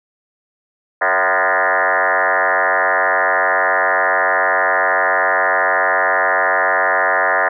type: tone with frequency modulation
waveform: sine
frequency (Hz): 1222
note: D#6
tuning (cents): -32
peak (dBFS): -12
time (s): 1.01-7.49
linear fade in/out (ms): 10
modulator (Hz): 92.9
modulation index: 7.2
effects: none